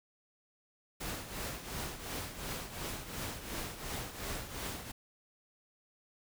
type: noise with tremolo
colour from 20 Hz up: pink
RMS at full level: -38 dBFS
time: 1-4.92 s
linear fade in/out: 10 ms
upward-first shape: triangle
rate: 2.8 Hz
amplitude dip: 70%
effects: none